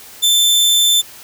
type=tone; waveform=sawtooth; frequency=3542 Hz; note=A7; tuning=11 cents sharp; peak=-7 dBFS; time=0.22-1.02 s; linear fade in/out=20 ms; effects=white hiss -38 dBFS RMS until 1.23 s